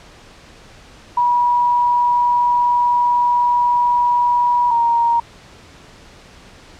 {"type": "tone pair in turn", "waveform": "sine", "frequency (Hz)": [968, 936.6], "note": ["B5", "A#5"], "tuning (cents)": [-35, 8], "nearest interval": "minor second", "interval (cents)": 57, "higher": "first", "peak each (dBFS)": [-12, -12], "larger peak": "neither", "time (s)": [[1.17, 4.71], [4.71, 5.2]], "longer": "first", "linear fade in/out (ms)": 5, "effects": ["pink hiss -43 dBFS RMS until 6.79 s", "low-pass 6000 Hz 12 dB/octave"]}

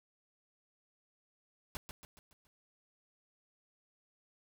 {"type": "noise with echo", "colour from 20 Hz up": "pink", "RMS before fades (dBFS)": -41, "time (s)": [1.75, 1.77], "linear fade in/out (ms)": 0, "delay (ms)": 140, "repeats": 5, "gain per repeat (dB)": -6, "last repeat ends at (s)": 2.47, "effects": []}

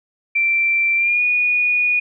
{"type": "tone with pitch glide", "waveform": "sine", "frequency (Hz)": [2349, 2457], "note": ["D7", "D#7"], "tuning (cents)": [0, -22], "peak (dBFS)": -14, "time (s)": [0.35, 2], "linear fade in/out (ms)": 10, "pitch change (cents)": 78, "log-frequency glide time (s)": [0.96, 1.22], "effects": []}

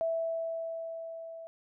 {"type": "tone with level ramp", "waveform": "sine", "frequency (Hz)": 658, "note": "E5", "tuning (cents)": -3, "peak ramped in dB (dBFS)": [-27, -42], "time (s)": [0.01, 1.47], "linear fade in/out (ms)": 0, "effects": []}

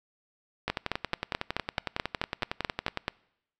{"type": "two click trains", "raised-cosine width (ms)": 0.3, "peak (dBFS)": [-13, -11], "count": [26, 12], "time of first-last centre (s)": [[0.68, 2.974], [0.7, 3.081]], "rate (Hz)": [10.9, 4.62], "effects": ["noise-tail reverb RT60 0.8 s tail -24 dB re dry"]}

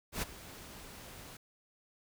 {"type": "noise with ADSR envelope", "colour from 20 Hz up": "pink", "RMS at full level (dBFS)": -34, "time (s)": [0.12, 1.37], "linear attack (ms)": 100, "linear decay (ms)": 22, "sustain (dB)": -16, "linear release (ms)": 6, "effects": []}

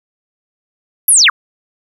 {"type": "linear sweep", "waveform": "sine", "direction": "down", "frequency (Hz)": [11840, 942], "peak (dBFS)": -5, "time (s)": [1.08, 1.3], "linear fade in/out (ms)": 5, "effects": ["7-bit"]}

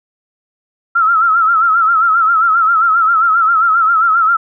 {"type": "tone with vibrato", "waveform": "sine", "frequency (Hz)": 1332, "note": "E6", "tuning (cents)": 18, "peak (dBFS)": -8, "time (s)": [0.95, 4.37], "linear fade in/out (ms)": 10, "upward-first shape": "sine", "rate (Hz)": 7.5, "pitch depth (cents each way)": 86, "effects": []}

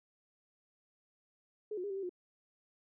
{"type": "tone with pitch steps", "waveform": "sine", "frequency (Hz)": [424.3, 361.6, 406.8, 386.3, 391.6, 358.5], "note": ["G#4", "F#4", "G#4", "G4", "G4", "F4"], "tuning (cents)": [37, -40, -36, -25, -2, 45], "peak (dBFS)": -36, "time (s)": [1.71, 2.094], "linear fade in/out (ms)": 5, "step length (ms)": 64, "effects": []}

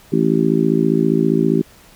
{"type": "harmonic tone", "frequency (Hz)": 55, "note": "A1", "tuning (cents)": 0, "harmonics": [3, 4, 5, 6, 7], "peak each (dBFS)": [-19, -19, -19, -19, -19], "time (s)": [0.12, 1.62], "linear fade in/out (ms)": 10, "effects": ["pink hiss -47 dBFS RMS until 1.95 s"]}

